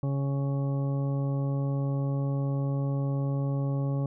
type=harmonic tone; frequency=138.59 Hz; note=C#3; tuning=in tune; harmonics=1 / 2 / 3 / 4 / 5 / 6 / 8; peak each=-26 / -35 / -42 / -39 / -52 / -47 / -48 dBFS; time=0.03-4.06 s; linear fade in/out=2 ms; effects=none